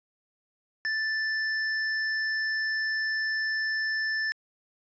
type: tone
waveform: square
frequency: 1760 Hz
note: A6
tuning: in tune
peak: -27 dBFS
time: 0.85-4.32 s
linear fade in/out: 0 ms
effects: resampled to 16000 Hz